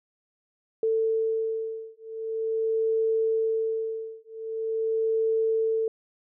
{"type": "beating tone pair", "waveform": "sine", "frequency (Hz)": [445.4, 445.84], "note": ["A4", "A4"], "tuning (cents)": [21, 23], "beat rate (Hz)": 0.44, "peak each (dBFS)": -27, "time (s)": [0.83, 5.88], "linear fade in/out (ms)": 2, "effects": []}